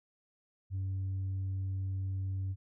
sine tone, 95.6 Hz, G2, 43 cents flat, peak -30 dBFS, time 0.7-2.56 s, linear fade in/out 50 ms, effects tanh soft clip ceiling -31 dBFS

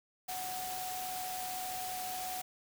sine tone in noise, 740 Hz, F#5, in tune, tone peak -39 dBFS, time 0.28-2.42 s, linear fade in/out 10 ms, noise white, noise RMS -42 dBFS, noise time 0.28-2.42 s, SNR 0 dB, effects none

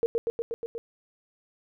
sine tone with echo, 463.2 Hz, A#4, 11 cents flat, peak -20 dBFS, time 0.03-0.06 s, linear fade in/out 0 ms, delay 120 ms, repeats 6, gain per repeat -2 dB, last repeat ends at 0.78 s, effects none

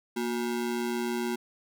square ring-modulated tone, 298.2 Hz, D4, 27 cents sharp, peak -26 dBFS, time 0.16-1.36 s, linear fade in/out 10 ms, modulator 63.4 Hz, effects none

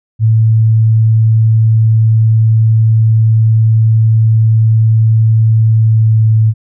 sine tone with pitch glide, 111.2 to 110.24 Hz, A2 to A2, +19 to +4 cents, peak -5 dBFS, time 0.19-6.54 s, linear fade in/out 50 ms, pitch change -15 cents, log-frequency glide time 5.7-6.26 s, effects none

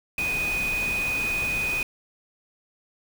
sine tone in noise, 2489 Hz, D#7, in tune, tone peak -24 dBFS, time 0.18-1.83 s, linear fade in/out 2 ms, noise pink, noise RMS -34 dBFS, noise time 0.18-1.83 s, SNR +7 dB, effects none

